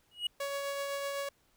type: tone with exponential growth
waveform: triangle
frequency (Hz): 2900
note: F#7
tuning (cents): -35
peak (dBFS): -25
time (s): 0.11-0.27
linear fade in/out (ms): 5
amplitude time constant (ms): 34
type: tone with tremolo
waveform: sawtooth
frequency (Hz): 560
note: C#5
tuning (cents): +18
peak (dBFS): -29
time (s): 0.4-1.29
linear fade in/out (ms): 5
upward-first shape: triangle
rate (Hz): 7.9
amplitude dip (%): 30
effects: pink hiss -70 dBFS RMS until 1.56 s